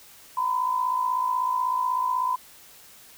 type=tone pair together; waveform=sine; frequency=955.8 / 1012 Hz; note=A#5 / B5; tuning=+43 / +42 cents; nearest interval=minor second; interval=99 cents; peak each=-29 / -23 dBFS; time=0.37-2.36 s; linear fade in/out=5 ms; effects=white hiss -50 dBFS RMS until 3.17 s